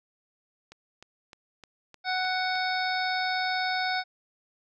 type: click train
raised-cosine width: 0.2 ms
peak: -29 dBFS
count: 7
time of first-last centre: 0.72-2.555 s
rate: 3.27 Hz
type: harmonic tone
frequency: 742 Hz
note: F#5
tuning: 5 cents sharp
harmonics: 1 / 2 / 3 / 5 / 6 / 7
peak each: -29 / -31 / -34 / -36 / -38 / -38 dBFS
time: 2.04-4.04 s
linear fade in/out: 50 ms
effects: none